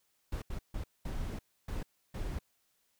brown noise bursts at uneven times, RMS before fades -37 dBFS, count 6, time 0.32-0.42 / 0.5-0.59 / 0.74-0.84 / 1.05-1.39 / 1.68-1.83 / 2.14-2.39 s, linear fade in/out 5 ms, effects white hiss -75 dBFS RMS until 2.99 s

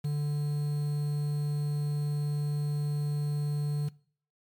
triangle tone with quantisation, 146.8 Hz, D3, in tune, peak -25 dBFS, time 0.04-3.89 s, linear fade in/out 10 ms, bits 8, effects noise-tail reverb RT60 0.5 s tail -22 dB re dry + MP3 96 kbps

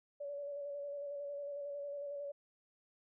sine tone with vibrato, 571 Hz, D5, 49 cents flat, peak -40 dBFS, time 0.2-2.32 s, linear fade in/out 10 ms, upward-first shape square, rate 11 Hz, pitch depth 22 cents each way, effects none

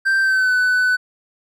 triangle tone with pitch glide, 1568 to 1498.9 Hz, G6 to F#6, 0 to +22 cents, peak -12 dBFS, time 0.05-0.97 s, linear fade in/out 20 ms, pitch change -78 cents, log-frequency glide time 0.2-0.53 s, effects none

